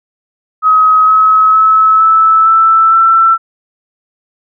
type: tone with pitch steps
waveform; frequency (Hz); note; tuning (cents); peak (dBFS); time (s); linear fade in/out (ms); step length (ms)
sine; 1270 / 1283.3 / 1296.7 / 1310.2 / 1323.9 / 1337.8; D#6 / E6 / E6 / E6 / E6 / E6; +35 / -47 / -29 / -11 / +7 / +25; -4; 0.62-3.38; 50; 460
effects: none